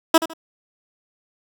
15% pulse tone with echo, 325 Hz, E4, 24 cents flat, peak -3 dBFS, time 0.14-0.18 s, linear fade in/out 5 ms, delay 78 ms, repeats 2, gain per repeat -12 dB, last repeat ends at 0.336 s, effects none

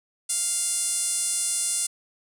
5% pulse tone with band-pass filter, 698.5 Hz, F5, in tune, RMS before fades -26 dBFS, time 0.29-1.87 s, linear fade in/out 10 ms, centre 9600 Hz, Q 3.3, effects none

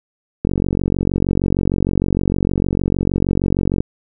click train, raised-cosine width 3 ms, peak -4 dBFS, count 157, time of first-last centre 0.45-3.805 s, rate 46.5 Hz, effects none

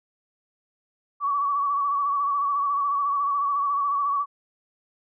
sine tone with vibrato, 1134 Hz, C#6, 39 cents sharp, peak -21 dBFS, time 1.2-4.26 s, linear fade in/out 50 ms, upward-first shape sine, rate 14 Hz, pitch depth 45 cents each way, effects none

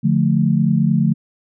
sine chord, D minor, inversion none, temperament just, 146.83 / 176.2 / 220.2 Hz, D3 / F3 / A3, 0 / +16 / +2 cents, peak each -17 dBFS, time 0.03-1.14 s, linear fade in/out 20 ms, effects none

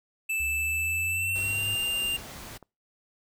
square tone with pitch glide, 2637 to 2794 Hz, E7 to F7, 0 to 0 cents, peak -27 dBFS, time 0.29-2.17 s, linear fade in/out 10 ms, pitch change +100 cents, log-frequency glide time 1.07-1.68 s
sine linear sweep, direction up, 69.3 to 108.5 Hz, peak -36 dBFS, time 0.4-1.75 s, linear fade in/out 0 ms
pink noise, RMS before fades -42 dBFS, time 1.35-2.58 s, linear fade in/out 10 ms
clicks, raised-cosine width 1 ms, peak -34 dBFS, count 5, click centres 1.756 / 1.89 / 2.021 / 2.465 / 2.627 s
effects noise-tail reverb RT60 0.3 s tail -26 dB re dry

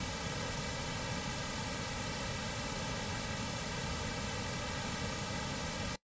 pink noise with comb filter, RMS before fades -38 dBFS, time 0-5.96 s, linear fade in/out 5 ms, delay 2.8 ms, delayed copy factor -0.8, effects noise-tail reverb RT60 0.1 s tail -21 dB re dry + resampled to 16000 Hz

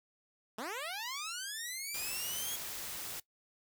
10% pulse linear sweep, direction up, 200 to 3343 Hz, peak -30 dBFS, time 0.58-2.56 s, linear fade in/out 5 ms
white noise, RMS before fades -42 dBFS, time 1.94-3.2 s, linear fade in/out 5 ms
effects noise-tail reverb RT60 0.1 s tail -19 dB re dry

